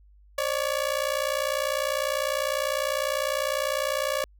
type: ring-modulated tone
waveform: sawtooth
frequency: 568 Hz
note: C#5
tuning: 42 cents sharp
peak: -18 dBFS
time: 0.38-4.24 s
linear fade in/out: 0 ms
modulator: 30 Hz
effects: added 50 Hz sine -52 dBFS peak until 4.39 s